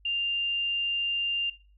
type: tone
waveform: sine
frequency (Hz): 2794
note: F7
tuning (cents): 0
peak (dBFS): -26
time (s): 0.05-1.5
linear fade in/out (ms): 5
effects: noise-tail reverb RT60 0.4 s tail -19 dB re dry + added 50 Hz sine -56 dBFS peak until 1.77 s